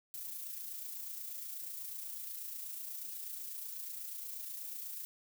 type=noise with amplitude modulation; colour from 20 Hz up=violet; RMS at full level=-42 dBFS; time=0.14-5.05 s; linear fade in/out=0 ms; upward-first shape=sine; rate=28.2 Hz; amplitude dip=40%; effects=none